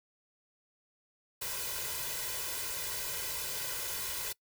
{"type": "noise with comb filter", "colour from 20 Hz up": "white", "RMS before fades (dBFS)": -37, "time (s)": [1.41, 4.33], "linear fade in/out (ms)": 10, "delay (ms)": 2, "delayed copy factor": 0.8, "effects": ["noise-tail reverb RT60 0.1 s tail -23 dB re dry"]}